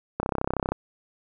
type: click train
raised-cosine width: 1 ms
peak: -11 dBFS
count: 18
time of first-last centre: 0.2-0.72 s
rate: 32.7 Hz
effects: none